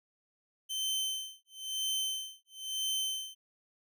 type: tone with tremolo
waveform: sawtooth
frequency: 3086 Hz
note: G7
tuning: 28 cents flat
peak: -27 dBFS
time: 0.69-3.35 s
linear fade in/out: 20 ms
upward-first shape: sine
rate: 1 Hz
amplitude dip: 100%
effects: none